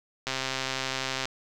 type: click train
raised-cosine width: 0.2 ms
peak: -12 dBFS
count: 131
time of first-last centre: 0.27-1.255 s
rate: 132 Hz
effects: none